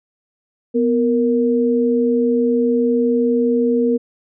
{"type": "tone pair together", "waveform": "sine", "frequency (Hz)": [246.8, 466.2], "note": ["B3", "A#4"], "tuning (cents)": [-1, 0], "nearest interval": "major seventh", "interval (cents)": 1101, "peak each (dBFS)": -16, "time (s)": [0.74, 3.98], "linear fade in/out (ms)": 20, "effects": []}